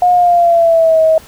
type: tone with pitch glide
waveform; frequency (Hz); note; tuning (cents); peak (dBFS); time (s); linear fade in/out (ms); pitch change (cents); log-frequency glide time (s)
sine; 717 to 638.8; F5 to D#5; +45 to +45; -6; 0.02-1.18; 2; -200; 0.13-1
effects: pink hiss -39 dBFS RMS until 1.27 s